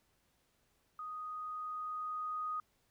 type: tone with level ramp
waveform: sine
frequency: 1244.5 Hz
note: D#6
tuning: in tune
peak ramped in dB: -41 to -35 dBFS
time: 0.99-2.6 s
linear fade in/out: 2 ms
effects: pink hiss -75 dBFS RMS until 2.9 s